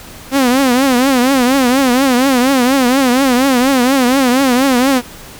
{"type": "tone with vibrato", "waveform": "sawtooth", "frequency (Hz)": 259, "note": "C4", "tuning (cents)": -17, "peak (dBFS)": -5, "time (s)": [0.31, 5.02], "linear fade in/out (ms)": 50, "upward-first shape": "triangle", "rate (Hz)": 4.2, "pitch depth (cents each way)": 150, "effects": ["pink hiss -34 dBFS RMS until 5.39 s"]}